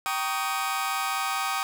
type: chord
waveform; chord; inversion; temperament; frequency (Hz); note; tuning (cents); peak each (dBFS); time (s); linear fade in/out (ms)
sawtooth; Eb dominant seventh; first; just; 777.8 / 933.4 / 1120.1 / 1244.5; G5 / Bb5 / Db6 / Eb6; -14 / +2 / +18 / 0; -27 / -32 / -29 / -26; 0.06-1.63; 0
effects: none